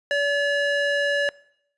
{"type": "tone with band-pass filter", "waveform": "square", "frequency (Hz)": 572, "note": "D5", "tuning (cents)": -46, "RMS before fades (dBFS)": -22, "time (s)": [0.11, 1.29], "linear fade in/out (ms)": 0, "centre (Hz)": 1600, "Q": 1.3, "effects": ["noise-tail reverb RT60 0.7 s tail -22 dB re dry", "resampled to 24000 Hz"]}